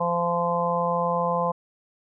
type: harmonic tone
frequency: 172.3 Hz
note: F3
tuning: 23 cents flat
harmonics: 1 / 3 / 4 / 5 / 6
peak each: -30 / -26 / -30 / -29 / -26 dBFS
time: 0-1.52 s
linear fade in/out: 10 ms
effects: none